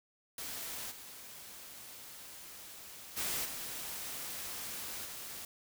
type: noise with level steps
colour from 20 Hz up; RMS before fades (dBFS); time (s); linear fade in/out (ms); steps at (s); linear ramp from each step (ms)
white; -42 / -50 / -36 / -42 / -45; 0.38-5.45; 2; 0.9 / 3.16 / 3.44 / 5.04; 20
effects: none